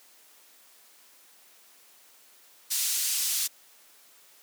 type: band-pass noise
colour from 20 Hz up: pink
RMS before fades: -28 dBFS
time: 2.7-3.48 s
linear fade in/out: 20 ms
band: 5200 to 15000 Hz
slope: 12 dB/octave
effects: white hiss -57 dBFS RMS until 4.42 s + high-pass 300 Hz 12 dB/octave